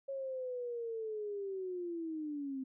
sine linear sweep, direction down, 550 to 259.6 Hz, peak -37 dBFS, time 0.08-2.64 s, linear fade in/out 10 ms, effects none

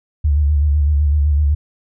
sine tone with vibrato, 73.42 Hz, D2, in tune, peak -11 dBFS, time 0.24-1.55 s, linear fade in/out 10 ms, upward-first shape square, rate 7.9 Hz, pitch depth 51 cents each way, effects none

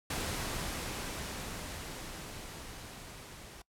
pink noise with level ramp, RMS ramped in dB -35 to -50 dBFS, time 0.1-3.62 s, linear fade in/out 5 ms, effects noise-tail reverb RT60 0.1 s tail -22 dB re dry + low-pass 12000 Hz 12 dB/octave

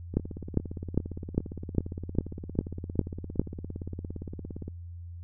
two click trains, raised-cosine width 3 ms, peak -10 / -24 dBFS, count 9 / 80, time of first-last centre 0.17-3.396 / 0.14-4.68 s, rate 2.48 / 17.4 Hz, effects added 86 Hz sine -39 dBFS peak until 5.23 s

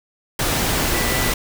sine tone in noise, 1975.5 Hz, B6, in tune, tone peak -27 dBFS, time 0.94-1.32 s, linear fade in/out 5 ms, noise pink, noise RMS -20 dBFS, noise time 0.39-1.34 s, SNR -10 dB, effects none

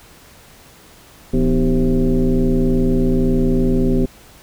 sine tone with frequency modulation, 110.1 Hz, A2, 2 cents sharp, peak -12 dBFS, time 1.33-4.06 s, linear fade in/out 10 ms, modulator 139 Hz, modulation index 2.1, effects pink hiss -45 dBFS RMS until 4.42 s

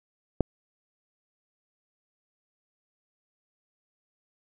click, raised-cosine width 2 ms, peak -8 dBFS, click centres 0.407 s, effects none

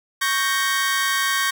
sawtooth chord, G diminished, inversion second, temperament equal, 1108.7 / 1568 / 1864.7 Hz, Db6 / G6 / Bb6, 0 / 0 / 0 cents, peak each -20 dBFS, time 0.21-1.51 s, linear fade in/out 10 ms, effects none

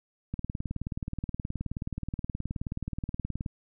click train, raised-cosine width 5 ms, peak -20 dBFS, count 60, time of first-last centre 0.34-3.462 s, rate 18.9 Hz, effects none

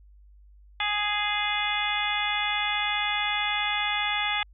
harmonic tone with a mistuned harmonic, 415.3 Hz, G#4, in tune, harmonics 2 / 3 / 4 / 5 / 6 / 7 / 8, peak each -31 / -34 / -34 / -30 / -33 / -35 / -31 dBFS, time 0.8-4.43 s, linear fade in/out 2 ms, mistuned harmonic 8, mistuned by +57 cents, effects added 50 Hz sine -50 dBFS peak until 4.53 s

